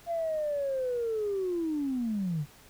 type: linear sweep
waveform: sine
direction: down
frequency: 690 to 138.59 Hz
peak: -27 dBFS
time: 0.06-2.46 s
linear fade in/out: 50 ms
effects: tanh soft clip ceiling -23 dBFS + pink hiss -55 dBFS RMS until 2.69 s